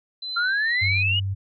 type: tone with tremolo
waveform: sine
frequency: 4048 Hz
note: B7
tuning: 42 cents sharp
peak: -27 dBFS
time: 0.22-1.03 s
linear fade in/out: 5 ms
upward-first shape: triangle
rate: 2 Hz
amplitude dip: 65%
type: exponential sweep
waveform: sine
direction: up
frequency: 1365 to 2960 Hz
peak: -20 dBFS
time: 0.36-1.2 s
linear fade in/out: 10 ms
type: tone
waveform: sine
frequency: 97.3 Hz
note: G2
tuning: 12 cents flat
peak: -23 dBFS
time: 0.81-1.35 s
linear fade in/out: 20 ms
effects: none